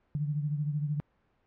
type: beating tone pair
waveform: sine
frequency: 146.83 / 159.83 Hz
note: D3 / D#3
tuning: 0 / +47 cents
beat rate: 13 Hz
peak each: -29 / -37 dBFS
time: 0.15-1 s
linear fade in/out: 0 ms
effects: pink hiss -71 dBFS RMS until 1.46 s + low-pass 2000 Hz 12 dB/octave